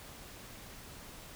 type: silence
effects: pink hiss -50 dBFS RMS until 1.35 s